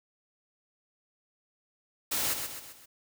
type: noise with echo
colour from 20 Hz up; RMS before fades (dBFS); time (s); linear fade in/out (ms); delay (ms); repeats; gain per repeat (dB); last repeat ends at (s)
white; -30; 2.11-2.34; 10; 130; 4; -6; 2.86
effects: none